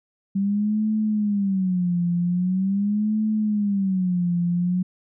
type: tone with vibrato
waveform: sine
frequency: 193.7 Hz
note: G3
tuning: 20 cents flat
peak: -19 dBFS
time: 0.35-4.83 s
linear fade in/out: 10 ms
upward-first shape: sine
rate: 0.43 Hz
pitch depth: 190 cents each way
effects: none